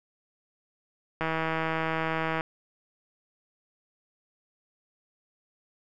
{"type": "click train", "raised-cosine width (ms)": 0.5, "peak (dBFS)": -14, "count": 194, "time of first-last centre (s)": [1.21, 2.409], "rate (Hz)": 161, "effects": []}